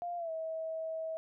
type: tone with pitch glide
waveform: sine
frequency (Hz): 698.5 to 644.2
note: F5 to E5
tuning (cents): 0 to -40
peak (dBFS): -35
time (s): 0.02-1.17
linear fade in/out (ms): 0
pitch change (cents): -140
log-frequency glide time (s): 0.17-0.31
effects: none